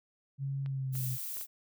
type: tone with pitch glide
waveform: sine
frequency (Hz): 137.3 to 128.11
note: C#3 to C3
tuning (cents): -16 to -36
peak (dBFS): -32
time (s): 0.38-1.18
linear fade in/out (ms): 50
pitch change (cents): -120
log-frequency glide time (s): 0.64-1.06
type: clicks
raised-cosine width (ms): 0.3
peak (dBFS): -35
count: 4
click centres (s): 0.661 / 0.953 / 1.37 / 1.412
type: noise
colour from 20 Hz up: violet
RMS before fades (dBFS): -39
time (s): 0.92-1.47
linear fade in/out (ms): 50
effects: none